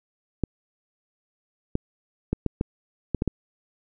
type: clicks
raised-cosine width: 3 ms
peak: -10 dBFS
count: 8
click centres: 0.437 / 1.754 / 2.33 / 2.463 / 2.611 / 3.147 / 3.221 / 3.277 s
effects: none